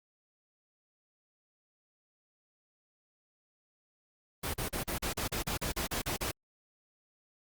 pink noise bursts, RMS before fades -34 dBFS, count 13, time 4.43-6.316 s, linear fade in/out 10 ms, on 110 ms, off 38 ms, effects Opus 32 kbps

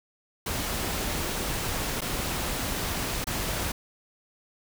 pink noise with dropouts, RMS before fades -30 dBFS, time 0.46-3.72 s, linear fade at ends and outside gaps 5 ms, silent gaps 2.008-2.017 / 3.243-3.269 s, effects none

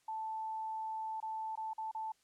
sine tone with dropouts, 880 Hz, A5, in tune, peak -37 dBFS, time 0.08-2.12 s, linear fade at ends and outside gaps 5 ms, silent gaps 1.203-1.226 / 1.556-1.574 / 1.734-1.78 / 1.914-1.948 s, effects white hiss -73 dBFS RMS until 2.23 s + low-pass 9000 Hz 12 dB/octave

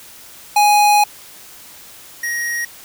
square tone pair in turn, 830.6 / 1886.3 Hz, G#5 / A#6, 0 / +20 cents, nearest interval octave + major second, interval 1420 cents, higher second, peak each -10 / -20 dBFS, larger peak first, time 0.56-1.04 / 2.23-2.65 s, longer first, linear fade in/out 5 ms, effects white hiss -40 dBFS RMS until 2.84 s

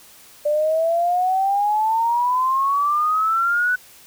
sine exponential sweep, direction up, 587.3 to 1500 Hz, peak -16 dBFS, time 0.45-3.76 s, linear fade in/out 10 ms, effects white hiss -47 dBFS RMS until 4.06 s

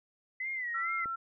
sine tone with vibrato, 2000 Hz, B6, 21 cents sharp, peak -33 dBFS, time 0.4-1.05 s, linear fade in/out 5 ms, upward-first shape sine, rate 2.3 Hz, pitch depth 110 cents each way
sine tone, 1349 Hz, E6, 40 cents sharp, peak -33 dBFS, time 0.74-1.16 s, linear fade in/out 10 ms
click, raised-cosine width 2 ms, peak -35 dBFS, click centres 1.058 s
effects none

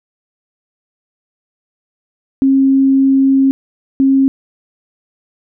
sine tone pair in turn, 269.6 / 269.6 Hz, C#4 / C#4, -48 / -48 cents, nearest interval unison, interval 0 cents, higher neither, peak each -7 dBFS, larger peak neither, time 2.42-3.51 / 4-4.28 s, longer first, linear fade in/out 0 ms, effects none

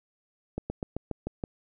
slowing click train, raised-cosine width 2 ms, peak -18 dBFS, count 7, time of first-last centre 0.58-1.438 s, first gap 120 ms, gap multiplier 1.07, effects none

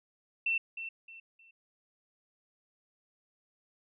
sine tone with echo, 2690 Hz, E7, 34 cents sharp, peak -27 dBFS, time 0.46-0.58 s, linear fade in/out 5 ms, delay 310 ms, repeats 3, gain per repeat -10 dB, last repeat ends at 1.51 s, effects none

